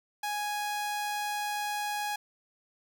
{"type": "tone", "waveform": "sawtooth", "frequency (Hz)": 830.6, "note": "G#5", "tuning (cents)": 0, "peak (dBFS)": -27, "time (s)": [0.23, 2.16], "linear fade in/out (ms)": 5, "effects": []}